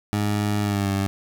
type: tone with pitch glide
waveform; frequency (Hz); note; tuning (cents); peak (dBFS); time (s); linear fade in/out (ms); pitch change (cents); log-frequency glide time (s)
20% pulse; 103.83 to 98.29; G#2 to G2; 0 to +5; -16; 0.13-1.07; 0; -95; 0.61-0.9
effects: none

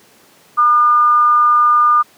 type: tone with amplitude modulation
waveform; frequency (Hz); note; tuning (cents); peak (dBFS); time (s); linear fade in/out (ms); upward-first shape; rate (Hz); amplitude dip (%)
sine; 1209; D6; +50; -6; 0.57-2.03; 20; sine; 253; 40
effects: pink hiss -48 dBFS RMS until 2.17 s + high-pass 200 Hz 12 dB/octave

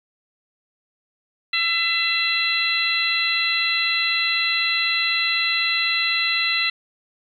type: harmonic tone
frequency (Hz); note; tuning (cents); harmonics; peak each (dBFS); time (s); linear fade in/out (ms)
672; E5; +33; 2 / 3 / 4 / 5 / 6; -31 / -24 / -23 / -30 / -23; 1.53-6.7; 5
effects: 9-bit

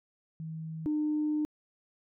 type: tone pair in turn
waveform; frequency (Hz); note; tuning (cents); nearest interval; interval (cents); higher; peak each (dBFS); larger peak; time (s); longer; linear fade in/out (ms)
sine; 159.9 / 302.7; D#3 / D#4; +48 / -48; major seventh; 1104; second; -36 / -26; second; 0.4-0.86 / 0.86-1.45; second; 0
effects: tanh soft clip ceiling -22 dBFS

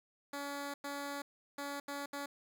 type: tone bursts at uneven times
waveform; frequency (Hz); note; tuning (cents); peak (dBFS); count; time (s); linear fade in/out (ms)
10% pulse; 283.5; C#4; +39; -31; 5; 0.33-0.74 / 0.84-1.22 / 1.58-1.8 / 1.88-2.06 / 2.13-2.26; 5
effects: none

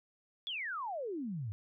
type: exponential sweep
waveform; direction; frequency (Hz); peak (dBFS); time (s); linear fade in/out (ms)
sine; down; 3516 to 96; -36; 0.47-1.52; 0
effects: none

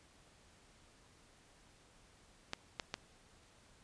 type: clicks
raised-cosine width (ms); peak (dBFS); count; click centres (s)
0.2; -20; 3; 2.534 / 2.798 / 2.941
effects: pink hiss -65 dBFS RMS until 3.83 s + resampled to 22050 Hz

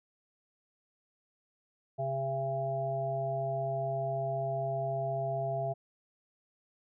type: harmonic tone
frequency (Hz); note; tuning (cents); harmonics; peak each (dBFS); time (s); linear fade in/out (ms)
134.8; C#3; -48; 1 / 3 / 5 / 6; -36 / -41 / -32 / -44; 1.98-5.74; 20
effects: none

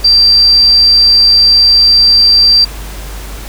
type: tone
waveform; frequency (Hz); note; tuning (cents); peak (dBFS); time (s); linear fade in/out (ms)
sine; 4699; D8; 0; -3; 0.04-2.65; 10
effects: added 50 Hz sine -23 dBFS peak until 3.48 s + pink hiss -29 dBFS RMS until 3.48 s

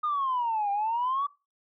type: exponential two-way sweep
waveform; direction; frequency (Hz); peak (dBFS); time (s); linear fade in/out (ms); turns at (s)
sine; down then up; 1240 to 794 to 1159; -24; 0.03-1.27; 10; 0.71
effects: noise-tail reverb RT60 0.3 s tail -23 dB re dry + tanh soft clip ceiling -21 dBFS

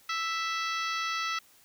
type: harmonic tone with a mistuned harmonic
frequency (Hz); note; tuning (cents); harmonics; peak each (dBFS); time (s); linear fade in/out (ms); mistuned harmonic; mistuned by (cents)
659.3; E5; 0; 2 / 3 / 4 / 5 / 6 / 7 / 8 / 9; -32 / -36 / -38 / -40 / -42 / -43 / -44 / -45; 0.09-1.39; 5; 7; -43
effects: white hiss -60 dBFS RMS until 1.64 s

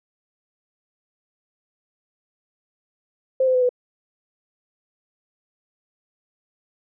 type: tone with pitch steps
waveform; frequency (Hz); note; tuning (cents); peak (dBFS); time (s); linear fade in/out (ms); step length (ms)
sine; 523.3 / 514 / 504.9 / 495.9; C5 / C5 / B4 / B4; 0 / -31 / +38 / +7; -15; 3.4-3.692; 5; 73
effects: none

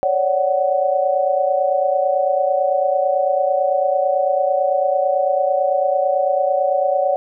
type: tone cluster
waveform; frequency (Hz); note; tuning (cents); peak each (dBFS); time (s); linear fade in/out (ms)
sine; 551 / 580 / 746; C#5 / D5 / F#5; -11 / -22 / +14; -19; 0.03-7.16; 0
effects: none

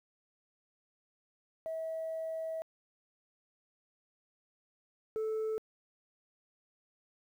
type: tone pair in turn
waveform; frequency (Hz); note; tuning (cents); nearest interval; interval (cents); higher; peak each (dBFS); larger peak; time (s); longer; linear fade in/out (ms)
sine; 646 / 437.9; E5 / A4; -35 / -8; perfect fifth; 673; first; -34 / -29; second; 1.66-2.62 / 5.16-5.58; first; 0
effects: tanh soft clip ceiling -31 dBFS + 11-bit

